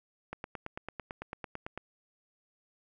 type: click train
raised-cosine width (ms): 0.5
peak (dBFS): -23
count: 14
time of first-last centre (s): 0.33-1.776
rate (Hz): 8.99
effects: none